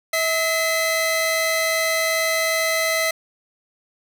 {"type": "tone pair together", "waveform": "sawtooth", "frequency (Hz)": [644.5, 2036], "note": ["E5", "C7"], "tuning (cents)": [-39, -48], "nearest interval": "octave + minor sixth", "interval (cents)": 1991, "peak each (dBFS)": -18, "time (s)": [0.13, 3.11], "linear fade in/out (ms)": 5, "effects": []}